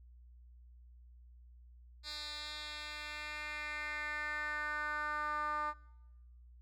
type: tone with band-pass filter sweep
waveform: 10% pulse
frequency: 300.1 Hz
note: D4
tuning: 38 cents sharp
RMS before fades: -40 dBFS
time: 2.03-5.74 s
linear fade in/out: 50 ms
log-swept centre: 4200 to 1100 Hz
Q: 3.2
effects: noise-tail reverb RT60 1.0 s tail -24 dB re dry + added 60 Hz sine -55 dBFS peak until 6.61 s